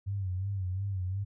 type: tone with vibrato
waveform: sine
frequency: 95.5 Hz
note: G2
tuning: 45 cents flat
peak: -30 dBFS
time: 0.06-1.25 s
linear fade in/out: 20 ms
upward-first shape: sine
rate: 2.8 Hz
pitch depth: 87 cents each way
effects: none